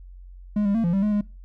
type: tone with pitch steps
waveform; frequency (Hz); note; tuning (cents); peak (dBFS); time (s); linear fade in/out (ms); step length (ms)
triangle; 208.4 / 200.5 / 227.5 / 171.5 / 195.3 / 210.4 / 206.6; G#3 / G3 / A#3 / F3 / G3 / G#3 / G#3; +6 / +39 / -42 / -31 / -6 / +23 / -9; -17; 0.56-1.211; 5; 93
effects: noise-tail reverb RT60 0.3 s tail -23 dB re dry + added 45 Hz sine -40 dBFS peak until 1.44 s